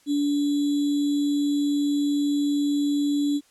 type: tone with sample-and-hold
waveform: sine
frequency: 288.8 Hz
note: D4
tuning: 29 cents flat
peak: -20 dBFS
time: 0.06-3.41 s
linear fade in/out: 50 ms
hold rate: 3675 Hz
effects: white hiss -60 dBFS RMS until 3.5 s + low-pass 10000 Hz 12 dB/octave